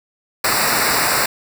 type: noise with comb filter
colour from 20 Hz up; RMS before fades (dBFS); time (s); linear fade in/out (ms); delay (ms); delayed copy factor
pink; -17; 0.44-1.26; 5; 0.31; -0.95
effects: none